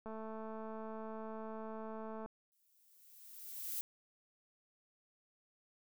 click train, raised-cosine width 1 ms, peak -34 dBFS, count 485, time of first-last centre 0.06-2.26 s, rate 220 Hz
violet noise with exponential growth, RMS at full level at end -39 dBFS, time 2.52-3.81 s, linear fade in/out 0 ms, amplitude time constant 280 ms
effects none

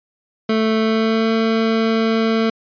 25% pulse tone with pitch glide, 220.5 to 224.1 Hz, A3 to A3, +4 to +32 cents, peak -11 dBFS, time 0.49-2.5 s, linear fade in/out 5 ms, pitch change +28 cents, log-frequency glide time 0.79-1.3 s, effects resampled to 11025 Hz

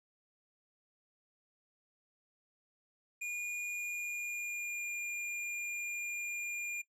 square tone with pitch glide, 2434 to 2409 Hz, D#7 to D7, -39 to +43 cents, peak -37 dBFS, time 3.21-6.82 s, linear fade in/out 10 ms, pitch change -18 cents, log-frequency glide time 3.63-4.91 s, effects noise-tail reverb RT60 0.1 s tail -19 dB re dry + low-pass 11000 Hz 12 dB/octave

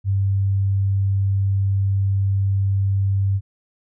sine tone, 98 Hz, G2, in tune, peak -16 dBFS, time 0.04-3.41 s, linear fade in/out 50 ms, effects none

